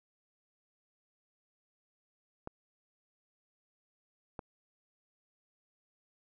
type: clicks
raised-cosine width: 1 ms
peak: -26 dBFS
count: 2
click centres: 2.474 / 4.392 s
effects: none